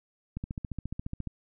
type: click train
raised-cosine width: 5 ms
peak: -22 dBFS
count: 14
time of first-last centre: 0.37-1.273 s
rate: 14.4 Hz
effects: none